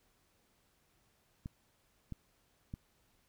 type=clicks; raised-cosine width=5 ms; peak=-29 dBFS; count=3; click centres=1.459 / 2.123 / 2.739 s; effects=pink hiss -73 dBFS RMS until 3.28 s